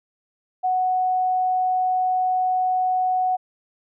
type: tone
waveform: sine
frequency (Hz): 740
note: F#5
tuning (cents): 0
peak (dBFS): -18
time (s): 0.63-3.37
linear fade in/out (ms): 20
effects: none